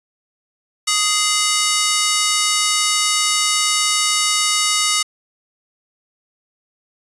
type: ring-modulated tone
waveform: 10% pulse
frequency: 1661.2 Hz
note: G#6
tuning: in tune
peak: -3 dBFS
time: 0.87-5.03 s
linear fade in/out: 10 ms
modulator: 414 Hz
effects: resampled to 24000 Hz